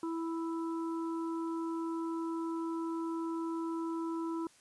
harmonic tone, 329.6 Hz, E4, in tune, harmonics 1 / 3 / 4, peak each -34 / -43 / -48 dBFS, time 0.03-4.47 s, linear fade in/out 2 ms, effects white hiss -63 dBFS RMS until 4.6 s + resampled to 24000 Hz

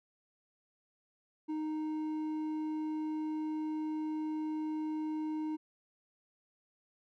sine tone with hard clipping, 309.9 Hz, D#4, 7 cents flat, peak -35 dBFS, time 1.48-5.57 s, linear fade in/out 20 ms, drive 5 dB, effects none

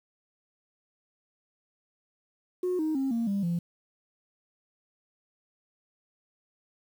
sine tone with pitch steps, 363.3 / 312.6 / 269 / 231.5 / 199.24 / 171.45 Hz, F#4 / D#4 / C4 / A#3 / G3 / F3, -32 / +8 / +48 / -12 / +28 / -32 cents, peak -24 dBFS, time 2.63-3.59 s, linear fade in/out 5 ms, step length 160 ms, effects tanh soft clip ceiling -23 dBFS + 9-bit

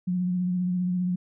sine tone with vibrato, 180.4 Hz, F#3, 44 cents flat, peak -23 dBFS, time 0.07-1.16 s, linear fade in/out 10 ms, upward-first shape triangle, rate 15 Hz, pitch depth 35 cents each way, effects none

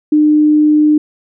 sine tone, 302.2 Hz, D4, 50 cents sharp, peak -6 dBFS, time 0.12-0.98 s, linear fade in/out 5 ms, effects none

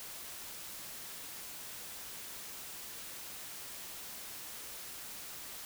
silence, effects white hiss -46 dBFS RMS until 5.65 s

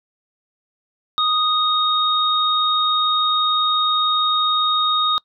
sine tone pair together, 1244.5 / 3729 Hz, D#6 / A#7, 0 / 0 cents, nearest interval octave + perfect fifth, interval 1900 cents, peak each -18 dBFS, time 1.18-5.18 s, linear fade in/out 0 ms, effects noise-tail reverb RT60 0.1 s tail -25 dB re dry

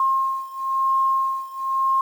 sine beating tone pair, 1068 / 1069 Hz, C6 / C6, +35 / +37 cents, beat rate 1 Hz, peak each -21 / -23 dBFS, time 0-2.01 s, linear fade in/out 2 ms, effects 8-bit

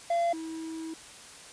triangle tone pair in turn, 684 / 322.8 Hz, F5 / E4, -36 / -36 cents, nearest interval octave + minor second, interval 1300 cents, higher first, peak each -22 / -33 dBFS, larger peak first, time 0.1-0.33 / 0.33-0.94 s, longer second, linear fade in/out 5 ms, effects white hiss -48 dBFS RMS until 1.52 s + resampled to 22050 Hz

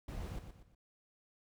brown noise with echo, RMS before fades -42 dBFS, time 0.08-0.39 s, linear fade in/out 5 ms, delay 120 ms, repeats 3, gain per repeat -8 dB, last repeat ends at 0.75 s, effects none

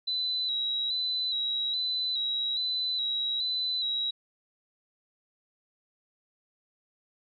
sine tone with vibrato, 3933 Hz, B7, 8 cents flat, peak -27 dBFS, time 0.07-4.11 s, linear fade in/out 10 ms, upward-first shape square, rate 1.2 Hz, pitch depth 33 cents each way, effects none

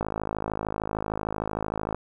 click train, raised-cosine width 1 ms, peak -14 dBFS, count 104, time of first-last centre 0.01-1.946 s, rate 53.2 Hz, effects 9-bit

